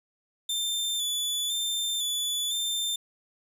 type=tone with vibrato; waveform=sawtooth; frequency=3520 Hz; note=A7; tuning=in tune; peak=-24 dBFS; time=0.49-2.96 s; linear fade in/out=5 ms; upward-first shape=square; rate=0.99 Hz; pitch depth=30 cents each way; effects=resampled to 32000 Hz + 10-bit